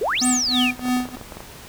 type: exponential two-way sweep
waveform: sine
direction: up then down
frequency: 369.6 to 8940 to 2329 Hz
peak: -19 dBFS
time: 0.01-0.71 s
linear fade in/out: 5 ms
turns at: 0.26 s
type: tone with tremolo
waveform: square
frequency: 250.1 Hz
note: B3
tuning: 22 cents sharp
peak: -18 dBFS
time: 0.21-1.16 s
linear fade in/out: 10 ms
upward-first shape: sine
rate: 3.1 Hz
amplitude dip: 95%
type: clicks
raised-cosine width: 1 ms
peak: -21 dBFS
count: 12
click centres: 0.794 / 0.855 / 0.885 / 0.968 / 1.003 / 1.055 / 1.088 / 1.17 / 1.213 / 1.322 / 1.37 / 1.405 s
effects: pink hiss -41 dBFS RMS until 1.68 s